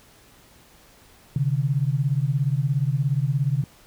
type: beating tone pair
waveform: sine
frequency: 131.8 / 148.8 Hz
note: C3 / D3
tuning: +13 / +23 cents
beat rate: 17 Hz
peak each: -22 / -23 dBFS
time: 1.36-3.64 s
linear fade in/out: 2 ms
effects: pink hiss -53 dBFS RMS until 3.86 s